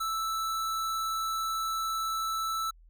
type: tone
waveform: square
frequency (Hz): 1318.5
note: E6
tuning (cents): 0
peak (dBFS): -30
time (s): 0-2.71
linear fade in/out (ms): 10
effects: added 41 Hz sine -53 dBFS peak until 2.89 s